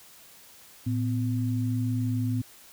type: tone pair together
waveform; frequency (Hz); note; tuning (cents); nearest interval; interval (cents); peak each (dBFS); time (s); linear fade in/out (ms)
sine; 112.7 / 253.6; A2 / B3; +42 / +46; octave + major second; 1404; -26 / -29; 0.86-2.42; 10
effects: white hiss -52 dBFS RMS until 2.72 s